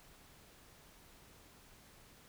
silence, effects pink hiss -61 dBFS RMS until 2.28 s

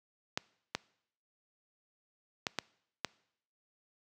clicks, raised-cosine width 0.2 ms, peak -14 dBFS, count 5, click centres 0.375 / 0.75 / 2.468 / 2.587 / 3.047 s, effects noise-tail reverb RT60 0.7 s tail -23 dB re dry + high-pass 100 Hz 12 dB/octave

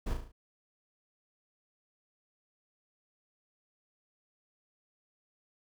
brown noise with echo, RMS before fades -33 dBFS, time 0.06-0.14 s, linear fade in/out 10 ms, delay 36 ms, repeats 5, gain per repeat -5 dB, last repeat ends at 0.32 s, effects none

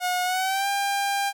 sawtooth tone with pitch glide, 724 to 798.7 Hz, F#5 to G5, -38 to +32 cents, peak -19 dBFS, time 0-1.33 s, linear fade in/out 50 ms, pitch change +170 cents, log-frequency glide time 0.24-0.68 s, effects none

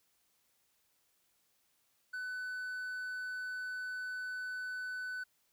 triangle tone, 1500 Hz, F#6, 23 cents sharp, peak -36 dBFS, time 2.13-5.24 s, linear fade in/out 10 ms, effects white hiss -75 dBFS RMS until 5.52 s

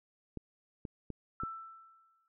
clicks, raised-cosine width 3 ms, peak -27 dBFS, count 4, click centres 0.373 / 0.852 / 1.103 / 1.435 s
sine tone with exponential decay, 1329 Hz, E6, 14 cents sharp, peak -35 dBFS, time 1.4-2.28 s, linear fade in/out 1 ms, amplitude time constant 190 ms
effects none

